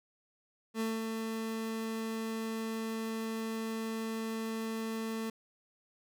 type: tone with ADSR envelope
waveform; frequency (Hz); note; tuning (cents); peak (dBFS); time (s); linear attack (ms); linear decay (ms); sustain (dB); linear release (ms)
30% pulse; 223.4; A3; +27; -28; 0.74-5.3; 62; 210; -4; 4
effects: none